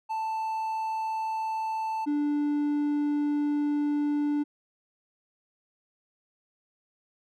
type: tone pair in turn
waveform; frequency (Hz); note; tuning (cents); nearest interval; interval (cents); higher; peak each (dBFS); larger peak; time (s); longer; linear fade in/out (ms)
triangle; 883 / 293.1; A5 / D4; +6 / -3; octave + perfect fifth; 1909; first; -26 / -22; second; 0.09-2.06 / 2.06-4.44; second; 20
effects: none